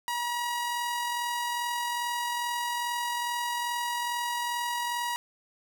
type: tone with amplitude modulation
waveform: sawtooth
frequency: 959 Hz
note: A#5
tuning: 49 cents sharp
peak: -24 dBFS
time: 0.08-5.16 s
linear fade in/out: 0 ms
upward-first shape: sine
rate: 42.4 Hz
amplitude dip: 25%
effects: 10-bit